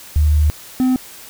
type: tone pair in turn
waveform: sine / triangle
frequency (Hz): 75.5 / 256.2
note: D2 / C4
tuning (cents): +48 / -36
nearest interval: octave + major sixth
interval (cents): 2116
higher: second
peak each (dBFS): -10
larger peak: neither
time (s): 0.16-0.5 / 0.8-0.96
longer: first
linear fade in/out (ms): 0
effects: white hiss -38 dBFS RMS until 1.29 s